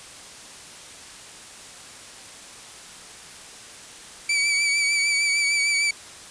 sawtooth tone with vibrato, 2294 Hz, D7, 41 cents flat, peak -16 dBFS, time 4.29-5.91 s, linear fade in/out 5 ms, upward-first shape triangle, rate 6.6 Hz, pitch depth 40 cents each way, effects white hiss -42 dBFS RMS until 6.3 s + resampled to 22050 Hz

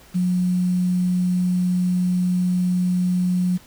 sine tone with quantisation, 180.6 Hz, F#3, 42 cents flat, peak -17 dBFS, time 0.14-3.58 s, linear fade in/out 20 ms, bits 7, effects pink hiss -49 dBFS RMS until 3.66 s

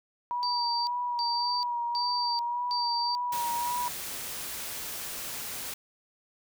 sine tone with vibrato, 962 Hz, B5, 46 cents flat, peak -28 dBFS, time 0.31-3.88 s, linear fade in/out 0 ms, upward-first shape sine, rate 1.8 Hz, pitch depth 27 cents each way
sine tone bursts, 4643 Hz, D8, 21 cents flat, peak -29 dBFS, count 4, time 0.43-3.15 s, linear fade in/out 0 ms, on 440 ms, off 320 ms
white noise, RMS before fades -37 dBFS, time 3.32-5.74 s, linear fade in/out 5 ms
effects none

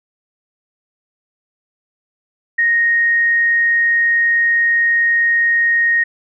sine tone, 1864.7 Hz, A#6, in tune, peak -11 dBFS, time 2.58-6.04 s, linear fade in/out 10 ms, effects none

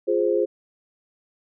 sine chord, F minor, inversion none, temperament equal, 349.2 / 415.3 / 523.3 Hz, F4 / Ab4 / C5, 0 / 0 / 0 cents, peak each -23 / -22 / -23 dBFS, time 0.07-0.46 s, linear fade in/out 20 ms, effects none

